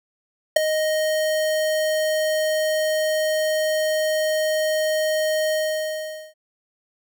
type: tone with ADSR envelope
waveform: square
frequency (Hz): 622.3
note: D#5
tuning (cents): 0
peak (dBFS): -8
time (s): 0.56-6.34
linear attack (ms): 7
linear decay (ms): 7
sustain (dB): -12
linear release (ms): 820
effects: none